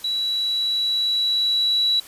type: tone with level ramp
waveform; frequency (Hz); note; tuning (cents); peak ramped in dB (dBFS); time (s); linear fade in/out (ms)
sine; 3921; B7; -13; -21 to -16; 0.04-2; 5
effects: white hiss -43 dBFS RMS until 2.07 s + resampled to 32000 Hz